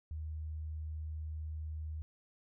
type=tone; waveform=sine; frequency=77.78 Hz; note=D#2; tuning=in tune; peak=-38 dBFS; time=0.11-2.02 s; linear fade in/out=0 ms; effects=none